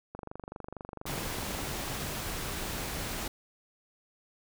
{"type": "click train", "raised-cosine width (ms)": 1, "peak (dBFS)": -26, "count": 44, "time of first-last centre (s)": [0.15, 1.92], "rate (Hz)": 24.3}
{"type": "noise", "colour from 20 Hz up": "pink", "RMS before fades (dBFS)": -36, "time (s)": [1.06, 3.28], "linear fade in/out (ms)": 5}
{"effects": []}